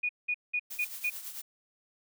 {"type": "tone bursts", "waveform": "sine", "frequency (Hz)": 2459, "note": "D#7", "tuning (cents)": -21, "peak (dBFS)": -27, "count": 5, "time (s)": [0.03, 1.1], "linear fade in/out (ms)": 10, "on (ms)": 62, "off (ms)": 190}
{"type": "noise with tremolo", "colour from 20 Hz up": "blue", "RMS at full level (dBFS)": -39, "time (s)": [0.7, 1.42], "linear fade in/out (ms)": 10, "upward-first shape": "triangle", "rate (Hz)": 9.1, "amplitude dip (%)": 65}
{"effects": []}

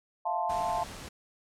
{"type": "chord", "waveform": "sine", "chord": "F major seventh", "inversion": "third", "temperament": "equal with one note detuned", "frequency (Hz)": [659.3, 702.9, 880, 1046.5], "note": ["E5", "F5", "A5", "C6"], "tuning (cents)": [0, 11, 0, 0], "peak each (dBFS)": [-36, -32, -31, -36], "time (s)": [0.25, 0.84], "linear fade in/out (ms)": 10}
{"type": "noise", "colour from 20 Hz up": "pink", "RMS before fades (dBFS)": -43, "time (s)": [0.49, 1.09], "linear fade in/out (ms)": 10}
{"effects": ["low-pass 10000 Hz 12 dB/octave"]}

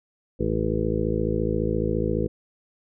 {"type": "harmonic tone", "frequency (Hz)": 54.5, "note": "A1", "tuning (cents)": -16, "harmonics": [1, 2, 3, 4, 6, 7, 8, 9], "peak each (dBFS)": [-30, -30, -30, -30, -30, -30, -30, -30], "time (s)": [0.39, 2.28], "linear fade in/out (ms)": 20, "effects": []}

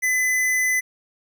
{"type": "tone", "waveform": "square", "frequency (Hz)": 2014, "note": "B6", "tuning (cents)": 33, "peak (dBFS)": -19, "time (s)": [0.02, 0.81], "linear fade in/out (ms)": 20, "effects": []}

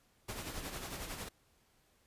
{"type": "noise with tremolo", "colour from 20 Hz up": "pink", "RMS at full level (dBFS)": -41, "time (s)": [0.28, 1.29], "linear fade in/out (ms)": 10, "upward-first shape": "sine", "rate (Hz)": 11, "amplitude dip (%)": 50, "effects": ["pink hiss -71 dBFS RMS until 2.06 s", "resampled to 32000 Hz"]}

